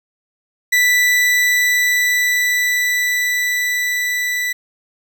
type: tone with level ramp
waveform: 40% pulse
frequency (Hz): 1975.5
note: B6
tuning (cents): 0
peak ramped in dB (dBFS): -10 to -17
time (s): 0.72-4.53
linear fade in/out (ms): 10
effects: 8-bit